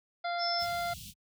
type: harmonic tone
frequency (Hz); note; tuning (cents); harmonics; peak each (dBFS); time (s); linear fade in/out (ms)
694; F5; -11; 1 / 2 / 3 / 5 / 6 / 7; -32 / -38 / -42 / -46 / -48 / -49; 0.24-0.94; 10
type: tone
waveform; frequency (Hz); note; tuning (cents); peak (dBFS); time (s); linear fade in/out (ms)
sine; 5274; E8; 0; -31; 0.38-0.67; 50
type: band-stop noise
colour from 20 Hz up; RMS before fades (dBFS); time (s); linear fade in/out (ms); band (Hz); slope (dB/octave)
pink; -45; 0.58-1.14; 50; 200 to 2800; 48
effects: high-pass 60 Hz 12 dB/octave